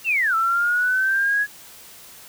sine linear two-way sweep, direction down then up, 2815 to 1318.5 to 1683 Hz, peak -17 dBFS, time 0.04-1.47 s, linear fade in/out 50 ms, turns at 0.35 s, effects white hiss -44 dBFS RMS until 2.28 s

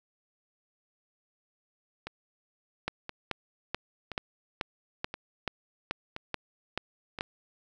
two click trains, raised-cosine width 0.3 ms, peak -21 / -14 dBFS, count 6 / 11, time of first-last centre 2.07-7.188 / 2.88-7.209 s, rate 0.977 / 2.31 Hz, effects none

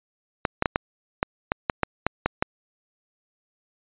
clicks, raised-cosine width 0.5 ms, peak -5 dBFS, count 11, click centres 0.452 / 0.624 / 0.658 / 0.759 / 1.229 / 1.519 / 1.698 / 1.833 / 2.066 / 2.26 / 2.425 s, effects resampled to 8000 Hz

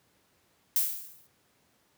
violet noise with exponential decay, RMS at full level -23 dBFS, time 0.76-1.27 s, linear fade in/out 1 ms, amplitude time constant 110 ms, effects pink hiss -68 dBFS RMS until 1.97 s + high-pass 100 Hz 12 dB/octave

